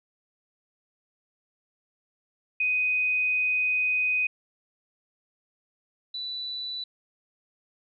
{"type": "tone pair in turn", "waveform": "sine", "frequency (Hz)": [2500, 3969], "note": ["D#7", "B7"], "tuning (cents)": [8, 8], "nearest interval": "minor sixth", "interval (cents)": 800, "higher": "second", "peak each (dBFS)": [-22, -31], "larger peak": "first", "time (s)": [[2.6, 4.27], [6.14, 6.84]], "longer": "first", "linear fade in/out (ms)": 5, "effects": []}